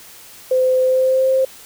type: tone with pitch glide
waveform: sine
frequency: 514 to 526.6 Hz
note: C5 to C5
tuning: -31 to +11 cents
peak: -12 dBFS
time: 0.51-1.45 s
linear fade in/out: 5 ms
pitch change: +42 cents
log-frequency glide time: 0.83-1.3 s
effects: white hiss -41 dBFS RMS until 1.65 s